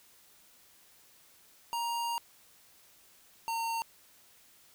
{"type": "tone pair in turn", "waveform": "square", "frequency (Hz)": [937, 914.5], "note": ["A#5", "A#5"], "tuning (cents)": [9, -33], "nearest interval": "unison", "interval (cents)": 42, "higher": "first", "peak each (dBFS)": [-32, -32], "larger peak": "neither", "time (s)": [[1.73, 2.18], [3.48, 3.82]], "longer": "first", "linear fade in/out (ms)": 0, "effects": ["white hiss -61 dBFS RMS until 4.74 s"]}